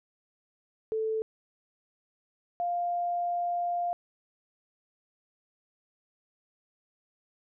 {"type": "tone pair in turn", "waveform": "sine", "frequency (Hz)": [440, 700], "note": ["A4", "F5"], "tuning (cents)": [0, 4], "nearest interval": "minor sixth", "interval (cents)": 804, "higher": "second", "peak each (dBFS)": -27, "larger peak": "neither", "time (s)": [[0.92, 1.22], [2.6, 3.93]], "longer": "second", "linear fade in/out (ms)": 0, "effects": []}